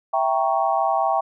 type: chord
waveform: sine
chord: E diminished seventh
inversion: none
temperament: equal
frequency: 659.3 / 784 / 932.3 / 1108.7 Hz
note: E5 / G5 / Bb5 / Db6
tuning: 0 / 0 / 0 / 0 cents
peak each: -23 / -21 / -26 / -25 dBFS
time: 0.13-1.21 s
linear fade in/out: 10 ms
effects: none